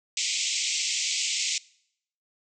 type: band-pass noise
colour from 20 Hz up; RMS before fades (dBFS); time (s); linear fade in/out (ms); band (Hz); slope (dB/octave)
white; -28; 0.17-1.58; 2; 2100 to 7800; 96
effects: noise-tail reverb RT60 0.7 s tail -23 dB re dry